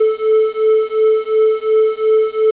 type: beating tone pair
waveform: triangle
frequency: 435.4 / 438.2 Hz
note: A4 / A4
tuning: -18 / -7 cents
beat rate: 2.8 Hz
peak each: -12 dBFS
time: 0-2.51 s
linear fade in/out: 10 ms
effects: resampled to 8000 Hz + 7-bit